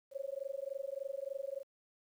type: tone with amplitude modulation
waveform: sine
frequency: 548 Hz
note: C#5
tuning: 20 cents flat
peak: -34 dBFS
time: 0.11-1.64 s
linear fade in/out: 50 ms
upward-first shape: sine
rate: 23.4 Hz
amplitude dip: 100%
effects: 11-bit